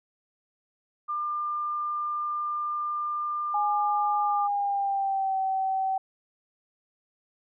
sine tone, 1198 Hz, D6, 34 cents sharp, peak -27 dBFS, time 1.08-4.48 s, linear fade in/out 20 ms
sine tone with pitch glide, 830.6 to 766.1 Hz, G#5 to G5, 0 to -40 cents, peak -24 dBFS, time 3.54-5.98 s, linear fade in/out 5 ms, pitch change -140 cents, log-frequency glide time 4.21-5.37 s
effects none

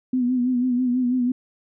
sine tone with vibrato, 249.6 Hz, B3, 19 cents sharp, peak -18 dBFS, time 0.13-1.32 s, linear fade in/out 5 ms, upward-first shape sine, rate 6.1 Hz, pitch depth 53 cents each way, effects none

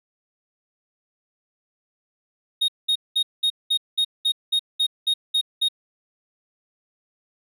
triangle tone bursts, 3729 Hz, A#7, in tune, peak -16 dBFS, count 12, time 2.61-5.686 s, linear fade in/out 10 ms, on 73 ms, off 200 ms, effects none

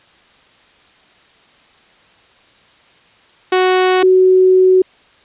sawtooth / sine tone pair in turn, 370 / 372.4 Hz, F#4 / F#4, 0 / +11 cents, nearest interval unison, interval 11 cents, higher second, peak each -6 dBFS, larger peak neither, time 3.52-4.03 / 4.03-4.82 s, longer second, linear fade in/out 5 ms, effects white hiss -49 dBFS RMS until 5.24 s + resampled to 8000 Hz

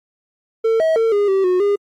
triangle tone with pitch steps, 450.3 / 642 / 452.2 / 408.8 / 386.4 / 364.3 / 406.1 Hz, A4 / E5 / A4 / G#4 / G4 / F#4 / G#4, +40 / -46 / +47 / -27 / -25 / -27 / -39 cents, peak -11 dBFS, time 0.64-1.76 s, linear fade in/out 10 ms, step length 160 ms, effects AAC 64 kbps

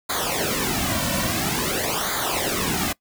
pink noise with flanger, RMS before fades -24 dBFS, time 0.09-2.93 s, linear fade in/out 10 ms, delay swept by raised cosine 0.36 to 2.46 ms, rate 0.49 Hz, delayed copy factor -0.85, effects noise-tail reverb RT60 0.1 s tail -22 dB re dry

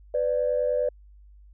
sine tone pair together, 500 / 590 Hz, B4 / D5, +21 / +8 cents, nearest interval minor third, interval 287 cents, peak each -24 dBFS, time 0.14-0.89 s, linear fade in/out 5 ms, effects tanh soft clip ceiling -14 dBFS + added 50 Hz sine -48 dBFS peak until 1.53 s

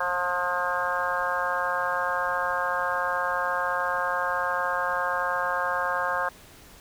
harmonic tone with a mistuned harmonic, 178.6 Hz, F3, 39 cents sharp, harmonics 3 / 4 / 5 / 6 / 7 / 8 / 9, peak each -32 / -33 / -33 / -30 / -32 / -35 / -30 dBFS, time 0-6.29 s, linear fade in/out 5 ms, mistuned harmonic 6, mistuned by -15 cents, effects pink hiss -50 dBFS RMS until 6.8 s

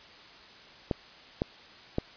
clicks, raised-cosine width 2 ms, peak -13 dBFS, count 3, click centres 0.912 / 1.419 / 1.984 s, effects white hiss -51 dBFS RMS until 2.16 s + resampled to 11025 Hz

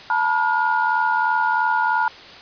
sine tone cluster, 881 / 964 / 1428 Hz, A5 / B5 / F6, +2 / -42 / +38 cents, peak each -21 dBFS, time 0.1-2.08 s, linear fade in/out 2 ms, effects white hiss -40 dBFS RMS until 2.41 s + resampled to 11025 Hz

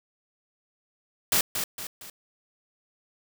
white noise with echo, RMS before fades -22 dBFS, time 1.32-1.41 s, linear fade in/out 2 ms, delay 230 ms, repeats 3, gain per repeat -7 dB, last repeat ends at 2.1 s, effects none

